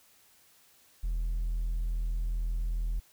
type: tone with hard clipping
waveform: sine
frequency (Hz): 41.2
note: E1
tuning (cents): 0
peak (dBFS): -29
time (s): 1.03-3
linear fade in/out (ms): 10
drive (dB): 2
effects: white hiss -62 dBFS RMS until 3.12 s